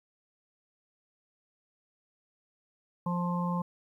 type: harmonic tone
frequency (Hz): 175.6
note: F3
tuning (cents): +10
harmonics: 1 / 3 / 5 / 6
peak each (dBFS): -29 / -40 / -38 / -36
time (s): 3.06-3.62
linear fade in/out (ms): 5
effects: 11-bit